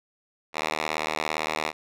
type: tone with band-pass filter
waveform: 5% pulse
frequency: 77.6 Hz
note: D#2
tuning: 4 cents flat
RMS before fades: -29 dBFS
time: 0.53-1.73 s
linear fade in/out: 50 ms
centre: 2100 Hz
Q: 0.72
effects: none